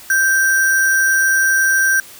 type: tone with sample-and-hold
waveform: sine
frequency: 1568 Hz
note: G6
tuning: in tune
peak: -11 dBFS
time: 0.1-2 s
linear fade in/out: 2 ms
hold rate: 7350 Hz
effects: white hiss -39 dBFS RMS until 2.19 s